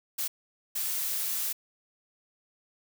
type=noise bursts at uneven times; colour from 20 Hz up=blue; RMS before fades=-31 dBFS; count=2; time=0.18-0.28 / 0.75-1.53 s; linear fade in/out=10 ms; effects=none